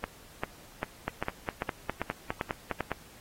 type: two click trains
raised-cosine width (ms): 0.5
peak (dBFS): -15 / -15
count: 10 / 8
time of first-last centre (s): 1.08-2.917 / 0.04-2.807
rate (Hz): 4.9 / 2.53
effects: pink hiss -54 dBFS RMS until 3.2 s + AAC 48 kbps